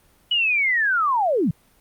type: linear sweep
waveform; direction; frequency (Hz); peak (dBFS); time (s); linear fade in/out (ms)
sine; down; 2960 to 130; -17; 0.31-1.51; 5
effects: pink hiss -58 dBFS RMS until 1.8 s + Opus 32 kbps